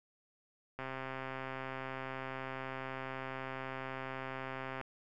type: click train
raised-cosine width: 0.5 ms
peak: -26 dBFS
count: 532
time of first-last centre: 0.79-4.813 s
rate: 132 Hz
effects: none